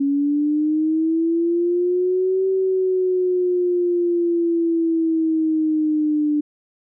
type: linear two-way sweep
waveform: sine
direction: up then down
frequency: 277.2 to 382 to 295.8 Hz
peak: -16 dBFS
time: 0-6.41 s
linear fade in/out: 10 ms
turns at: 2.47 s
effects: none